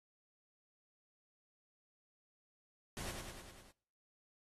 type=noise with echo; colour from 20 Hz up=pink; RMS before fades=-45 dBFS; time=2.97-3.11 s; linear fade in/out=0 ms; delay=100 ms; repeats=6; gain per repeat=-3 dB; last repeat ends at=3.71 s; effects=noise-tail reverb RT60 0.6 s tail -23 dB re dry + AAC 32 kbps